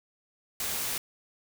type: noise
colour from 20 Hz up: white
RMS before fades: -32 dBFS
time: 0.6-0.98 s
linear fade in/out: 2 ms
effects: none